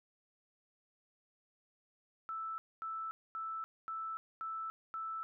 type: tone bursts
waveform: sine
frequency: 1318.5 Hz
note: E6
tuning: in tune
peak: -38 dBFS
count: 6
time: 2.29-5.23 s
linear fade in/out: 0 ms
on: 290 ms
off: 240 ms
effects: none